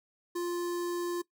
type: tone with notch filter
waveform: square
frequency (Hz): 349.2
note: F4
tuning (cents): 0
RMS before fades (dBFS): -33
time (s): 0.35-1.22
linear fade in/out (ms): 10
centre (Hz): 2600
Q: 1.2
effects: noise-tail reverb RT60 0.1 s tail -19 dB re dry